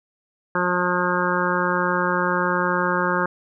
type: harmonic tone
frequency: 178.9 Hz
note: F3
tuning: 42 cents sharp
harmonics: 1 / 2 / 3 / 5 / 6 / 7 / 8 / 9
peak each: -27 / -27 / -27 / -27 / -27 / -27 / -27 / -27 dBFS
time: 0.55-3.26 s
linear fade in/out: 2 ms
effects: none